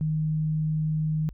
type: tone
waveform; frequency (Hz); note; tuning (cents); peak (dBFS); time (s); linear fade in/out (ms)
sine; 155.56; D#3; 0; -23; 0.01-1.29; 0
effects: added 50 Hz sine -42 dBFS peak until 1.33 s